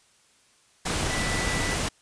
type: tone in noise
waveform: sine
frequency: 1975.5 Hz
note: B6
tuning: in tune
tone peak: -31 dBFS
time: 1.1-1.75 s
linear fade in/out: 10 ms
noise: pink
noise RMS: -27 dBFS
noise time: 0.85-1.89 s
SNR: -7 dB
effects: white hiss -61 dBFS RMS until 2.01 s + resampled to 22050 Hz